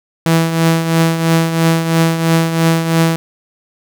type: tone with tremolo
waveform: sawtooth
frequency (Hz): 164.2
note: E3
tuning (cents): -6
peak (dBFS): -4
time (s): 0.26-3.16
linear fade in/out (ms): 0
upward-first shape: triangle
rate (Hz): 3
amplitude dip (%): 65
effects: none